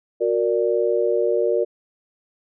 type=chord; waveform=sine; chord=Gb augmented; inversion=none; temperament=equal with one note detuned; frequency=365.7 / 466.2 / 587.3 Hz; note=Gb4 / Bb4 / D5; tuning=-20 / 0 / 0 cents; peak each=-22 / -20 / -23 dBFS; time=0.2-1.65 s; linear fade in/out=20 ms; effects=none